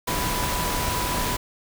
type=tone in noise; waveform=sine; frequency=987.8 Hz; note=B5; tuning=in tune; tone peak=-29 dBFS; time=0.07-1.37 s; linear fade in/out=10 ms; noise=pink; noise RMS=-26 dBFS; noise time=0.07-1.37 s; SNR=-6 dB; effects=none